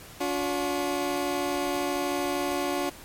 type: tone pair together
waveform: 20% pulse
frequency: 286.5 / 359.4 Hz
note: D4 / F4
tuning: -43 / +50 cents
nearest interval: major third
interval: 393 cents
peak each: -24 dBFS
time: 0.2-2.9 s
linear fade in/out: 10 ms
effects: pink hiss -46 dBFS RMS until 3.04 s + MP3 64 kbps